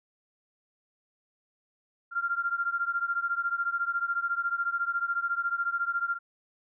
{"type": "beating tone pair", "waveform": "sine", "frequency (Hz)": [1384, 1398], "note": ["F6", "F6"], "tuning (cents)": [-16, 1], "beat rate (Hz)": 14, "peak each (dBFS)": [-29, -31], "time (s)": [2.11, 6.19], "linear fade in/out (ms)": 50, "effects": []}